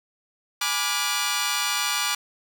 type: chord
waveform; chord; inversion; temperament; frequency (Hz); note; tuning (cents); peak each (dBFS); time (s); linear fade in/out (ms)
10% pulse; G# diminished seventh; none; equal with one note detuned; 830.6 / 987.8 / 1174.7 / 1432; G#5 / B5 / D6 / F6; 0 / 0 / 0 / +43; -23 / -22 / -18 / -20; 0.61-2.15; 5
effects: none